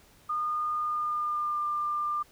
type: tone with pitch glide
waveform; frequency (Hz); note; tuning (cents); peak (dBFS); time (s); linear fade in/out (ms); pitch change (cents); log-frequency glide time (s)
sine; 1220 to 1194.9; D#6 to D6; -34 to +30; -27; 0.29-2.23; 10; -36; 0.78-1.65
effects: pink hiss -59 dBFS RMS until 2.31 s